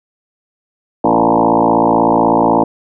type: tone with frequency modulation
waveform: sine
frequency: 587.3 Hz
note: D5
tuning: in tune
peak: -8 dBFS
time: 1.04-2.64 s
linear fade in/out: 5 ms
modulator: 56.2 Hz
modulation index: 6.7
effects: none